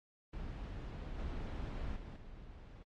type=noise with level steps; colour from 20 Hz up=brown; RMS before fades=-44 / -41 / -47 / -52 dBFS; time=0.33-2.83 s; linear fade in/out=5 ms; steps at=1.18 / 1.96 / 2.16 s; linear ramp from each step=2 ms; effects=low-pass 4000 Hz 12 dB/octave + AAC 48 kbps